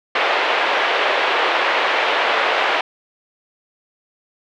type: band-pass noise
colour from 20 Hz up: pink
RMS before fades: -18 dBFS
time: 0.15-2.81 s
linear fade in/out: 5 ms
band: 490 to 3200 Hz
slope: 24 dB/octave
effects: none